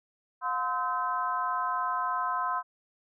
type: harmonic tone with a mistuned harmonic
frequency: 257 Hz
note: C4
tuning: 31 cents flat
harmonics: 3 / 4 / 5 / 6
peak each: -36 / -29 / -33 / -39 dBFS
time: 0.41-2.63 s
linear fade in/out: 50 ms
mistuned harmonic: 3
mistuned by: -130 cents
effects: none